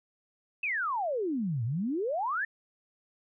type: exponential two-way sweep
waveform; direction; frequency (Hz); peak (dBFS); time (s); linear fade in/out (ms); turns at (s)
sine; down then up; 2678 to 108.1 to 1842; -28; 0.63-2.45; 5; 1.64
effects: none